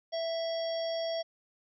harmonic tone with a mistuned harmonic, 661 Hz, E5, 5 cents sharp, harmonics 1 / 3 / 5 / 7 / 8, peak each -31 / -48 / -43 / -47 / -43 dBFS, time 0.12-1.23 s, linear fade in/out 20 ms, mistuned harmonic 8, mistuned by +76 cents, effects none

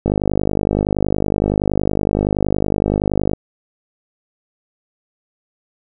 click train, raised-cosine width 2 ms, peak -3 dBFS, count 167, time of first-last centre 0.06-3.334 s, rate 50.7 Hz, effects none

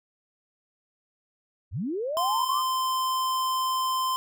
sine linear sweep, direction up, 62.3 to 1244.5 Hz, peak -27 dBFS, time 1.71-2.63 s, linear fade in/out 50 ms
square tone, 1037 Hz, C6, 16 cents flat, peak -25 dBFS, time 2.17-4.16 s, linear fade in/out 0 ms
effects none

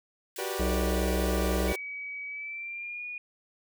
white high-pass noise, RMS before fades -42 dBFS, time 0.36-1.76 s, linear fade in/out 2 ms, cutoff 1500 Hz, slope 96 dB/octave
sawtooth chord, G major seventh, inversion third, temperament equal with one note detuned, 370 / 392 / 486 / 587.3 Hz, F#4 / G4 / B4 / D5, 0 / 0 / -28 / 0 cents, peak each -33 / -32 / -33 / -35 dBFS, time 0.38-1.76 s, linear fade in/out 10 ms
harmonic tone, 63.1 Hz, B1, 38 cents sharp, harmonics 1 / 3 / 5 / 7 / 9 / 10, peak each -28 / -33 / -35 / -36 / -38 / -38 dBFS, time 0.59-1.73 s, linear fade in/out 10 ms
sine tone with pitch glide, 2273 to 2450 Hz, C#7 to D#7, +43 to -27 cents, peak -35 dBFS, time 1.68-3.18 s, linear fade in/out 2 ms, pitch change +130 cents, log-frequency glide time 2.27-3.06 s
effects none

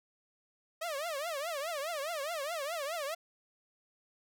sawtooth tone with vibrato, 616 Hz, D#5, 17 cents flat, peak -31 dBFS, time 0.81-3.15 s, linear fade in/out 10 ms, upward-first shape triangle, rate 4.8 Hz, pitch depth 250 cents each way, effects none

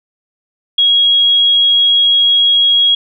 sine tone, 3302 Hz, G#7, 11 cents flat, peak -7 dBFS, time 0.78-2.95 s, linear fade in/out 5 ms, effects none

